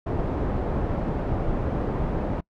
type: low-pass noise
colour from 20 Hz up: pink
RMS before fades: -26 dBFS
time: 0.06-2.41 s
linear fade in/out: 10 ms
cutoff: 710 Hz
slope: 12 dB/octave
effects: noise-tail reverb RT60 0.1 s tail -25 dB re dry